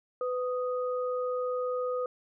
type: tone pair together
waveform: sine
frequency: 500.8 / 1244.5 Hz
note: B4 / D#6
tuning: +24 / 0 cents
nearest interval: octave + major third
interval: 1576 cents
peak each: -29 / -36 dBFS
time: 0.21-2.06 s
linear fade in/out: 2 ms
effects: none